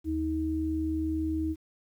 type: tone pair together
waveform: sine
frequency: 77.83 / 316.4 Hz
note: D#2 / D#4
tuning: +1 / +29 cents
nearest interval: 2 octaves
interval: 2428 cents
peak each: -33 / -28 dBFS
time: 0.04-1.56 s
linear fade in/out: 50 ms
effects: 10-bit